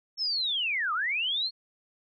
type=linear two-way sweep; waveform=sine; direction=down then up; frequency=5440 to 1177 to 4366 Hz; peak=-26 dBFS; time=0.17-1.51 s; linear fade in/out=50 ms; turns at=0.93 s; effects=none